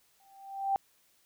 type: tone with exponential growth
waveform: sine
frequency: 784 Hz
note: G5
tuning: in tune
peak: -23 dBFS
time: 0.2-0.76 s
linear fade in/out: 0 ms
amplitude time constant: 120 ms
effects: white hiss -68 dBFS RMS until 1.25 s